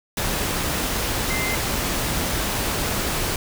sine tone in noise, 2080 Hz, C7, 11 cents flat, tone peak -26 dBFS, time 1.3-1.55 s, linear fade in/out 2 ms, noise pink, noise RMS -24 dBFS, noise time 0.17-3.36 s, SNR -5 dB, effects none

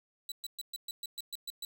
sawtooth tone bursts, 3951 Hz, B7, in tune, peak -34 dBFS, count 10, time 0.29-1.65 s, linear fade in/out 2 ms, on 28 ms, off 120 ms, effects none

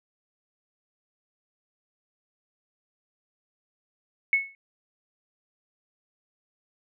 sine tone with exponential decay, 2200 Hz, C#7, 14 cents flat, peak -15 dBFS, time 4.33-4.55 s, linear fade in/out 1 ms, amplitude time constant 47 ms, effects none

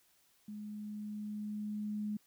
sine tone with level ramp, 210 Hz, G#3, 19 cents sharp, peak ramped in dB -42 to -34 dBFS, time 0.48-2.17 s, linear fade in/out 5 ms, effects white hiss -70 dBFS RMS until 2.26 s

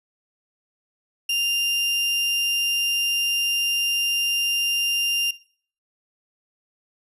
35% pulse tone, 2794 Hz, F7, in tune, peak -19 dBFS, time 1.29-5.31 s, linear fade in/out 5 ms, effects noise-tail reverb RT60 0.5 s tail -19 dB re dry + resampled to 32000 Hz

